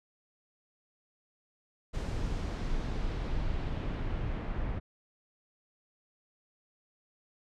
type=noise with low-pass filter sweep; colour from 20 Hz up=brown; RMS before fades=-33 dBFS; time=1.93-4.8 s; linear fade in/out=20 ms; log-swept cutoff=7700 to 2100 Hz; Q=0.94; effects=none